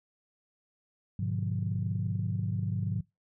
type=chord; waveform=sine; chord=G# diminished seventh; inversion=none; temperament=just; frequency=103.83 / 124.59 / 149.51 / 179.41 Hz; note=G#2 / B2 / D3 / F3; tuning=0 / +16 / +31 / +47 cents; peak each=-31 / -36 / -36 / -34 dBFS; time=1.19-3.01 s; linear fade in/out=5 ms; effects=noise-tail reverb RT60 0.2 s tail -23 dB re dry + tanh soft clip ceiling -19 dBFS